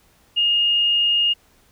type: tone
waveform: sine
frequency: 2844 Hz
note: F7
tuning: 31 cents sharp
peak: -15 dBFS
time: 0.36-1.34 s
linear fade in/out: 20 ms
effects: pink hiss -57 dBFS RMS until 1.71 s